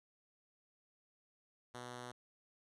5% pulse tone, 123 Hz, B2, 7 cents flat, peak -35 dBFS, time 1.74-2.12 s, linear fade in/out 10 ms, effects resampled to 24000 Hz

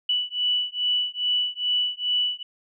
sine beating tone pair, 2960 / 2962.4 Hz, F#7 / F#7, 0 / +1 cents, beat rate 2.4 Hz, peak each -25 dBFS, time 0.09-2.43 s, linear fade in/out 5 ms, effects none

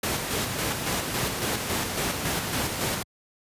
pink noise with tremolo, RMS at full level -26 dBFS, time 0.03-3.03 s, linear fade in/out 5 ms, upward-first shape square, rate 3.6 Hz, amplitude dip 35%, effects high-pass 80 Hz 12 dB/octave + resampled to 32000 Hz

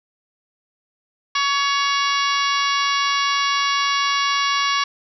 harmonic tone with a mistuned harmonic, 562 Hz, C#5, 24 cents sharp, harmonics 2 / 3 / 4 / 5 / 6 / 7 / 8 / 9 / 10, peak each -20 / -27 / -26 / -27 / -28 / -30 / -31 / -32 / -30 dBFS, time 1.35-4.84 s, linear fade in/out 5 ms, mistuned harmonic 4, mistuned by -18 cents, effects none

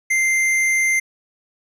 sine tone with tanh clipping, 2089 Hz, C7, 3 cents flat, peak -17 dBFS, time 0.1-1 s, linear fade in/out 10 ms, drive 15 dB, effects resampled to 32000 Hz

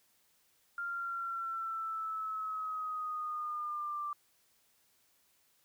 sine linear sweep, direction down, 1396.9 to 1175 Hz, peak -35 dBFS, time 0.78-4.13 s, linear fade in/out 2 ms, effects white hiss -71 dBFS RMS until 5.64 s

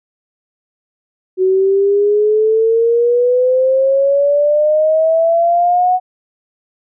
sine exponential sweep, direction up, 370.8 to 740 Hz, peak -9 dBFS, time 1.37-6 s, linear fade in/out 50 ms, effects none

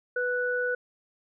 sine tone pair together, 493.9 / 1480 Hz, B4 / F#6, 0 / 0 cents, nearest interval octave + perfect fifth, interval 1900 cents, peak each -28 dBFS, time 0.16-0.75 s, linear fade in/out 5 ms, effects none

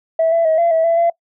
sine tone with pitch steps, 652 / 668 / 637 / 680 / 649 / 669 / 680 Hz, E5 / E5 / D#5 / F5 / E5 / E5 / F5, -19 / +23 / +41 / -46 / -27 / +25 / -46 cents, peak -10 dBFS, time 0.19-1.1 s, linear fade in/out 5 ms, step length 130 ms, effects noise-tail reverb RT60 0.1 s tail -22 dB re dry + tanh soft clip ceiling -8 dBFS

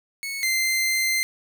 sawtooth tone pair in turn, 2205 / 2081 Hz, C#7 / C7, -10 / -10 cents, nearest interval minor second, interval 100 cents, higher first, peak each -25 / -17 dBFS, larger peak second, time 0.23-0.43 / 0.43-1.23 s, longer second, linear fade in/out 0 ms, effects none

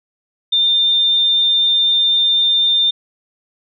sine tone, 3604 Hz, A7, 41 cents sharp, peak -11 dBFS, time 0.52-2.91 s, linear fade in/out 10 ms, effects none

